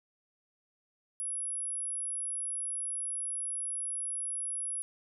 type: tone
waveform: sine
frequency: 10500 Hz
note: E9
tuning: 8 cents flat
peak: -33 dBFS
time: 1.2-4.82 s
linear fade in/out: 0 ms
effects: none